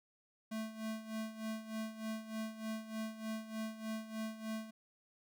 square tone with tremolo, 220 Hz, A3, in tune, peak -38 dBFS, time 0.51-4.71 s, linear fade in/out 10 ms, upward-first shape sine, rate 3.3 Hz, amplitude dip 75%, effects none

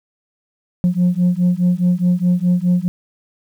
sine beating tone pair, 176 / 180.8 Hz, F3 / F#3, +14 / -40 cents, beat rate 4.8 Hz, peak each -14 dBFS, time 0.84-2.88 s, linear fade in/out 0 ms, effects tanh soft clip ceiling -9 dBFS + 8-bit

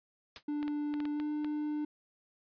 white noise with exponential decay, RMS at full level -38 dBFS, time 0.36-0.43 s, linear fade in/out 1 ms, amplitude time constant 15 ms
triangle tone with pitch glide, 295 to 299.5 Hz, D4 to D4, +8 to +34 cents, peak -30 dBFS, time 0.48-1.85 s, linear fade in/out 5 ms, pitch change +26 cents, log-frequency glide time 1.13-1.23 s
clicks, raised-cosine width 0.3 ms, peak -28 dBFS, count 7, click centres 0.629 / 0.68 / 0.94 / 1.003 / 1.054 / 1.2 / 1.446 s
effects resampled to 11025 Hz

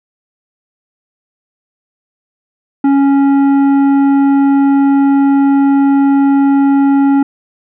sine tone with tanh clipping, 277.2 Hz, C#4, in tune, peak -8 dBFS, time 2.84-7.23 s, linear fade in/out 5 ms, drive 10 dB, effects none

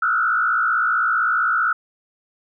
sine tone with frequency modulation, 1387 Hz, F6, 12 cents flat, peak -16 dBFS, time 0.02-1.73 s, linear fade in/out 5 ms, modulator 57.8 Hz, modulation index 1.7, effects none

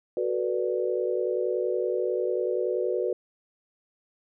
sine chord, B minor seventh, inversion second, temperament equal with one note detuned, 370 / 440 / 490.8 / 587.3 Hz, F#4 / A4 / B4 / D5, 0 / 0 / -11 / 0 cents, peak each -28 / -33 / -28 / -33 dBFS, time 0.17-3.13 s, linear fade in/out 2 ms, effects none

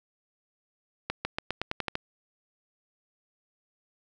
accelerating click train, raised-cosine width 0.3 ms, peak -13 dBFS, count 9, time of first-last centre 1.1-1.954 s, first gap 150 ms, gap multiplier 0.9, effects none

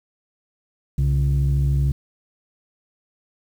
sine tone pair together, 65.41 / 138.6 Hz, C2 / C#3, 0 / 0 cents, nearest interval octave + minor second, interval 1300 cents, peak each -17 dBFS, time 0.98-1.92 s, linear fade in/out 5 ms, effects tanh soft clip ceiling -13 dBFS + 8-bit

